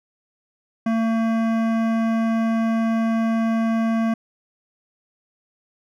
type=tone with hard clipping; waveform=sine; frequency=225.9 Hz; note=A3; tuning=46 cents sharp; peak=-20 dBFS; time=0.86-4.14 s; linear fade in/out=5 ms; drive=15 dB; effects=none